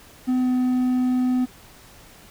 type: tone with pitch glide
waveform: triangle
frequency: 253.9 to 252.3 Hz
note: B3 to B3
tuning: +48 to +37 cents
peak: -16 dBFS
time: 0.27-1.46 s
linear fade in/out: 20 ms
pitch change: -11 cents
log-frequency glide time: 0.4-0.46 s
effects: pink hiss -48 dBFS RMS until 2.3 s